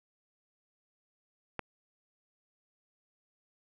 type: click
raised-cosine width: 0.5 ms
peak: -19 dBFS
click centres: 1.593 s
effects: none